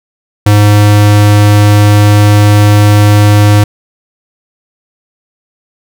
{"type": "tone", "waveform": "square", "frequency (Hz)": 103.83, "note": "G#2", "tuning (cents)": 0, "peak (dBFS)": -3, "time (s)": [0.46, 3.64], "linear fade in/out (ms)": 5, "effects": []}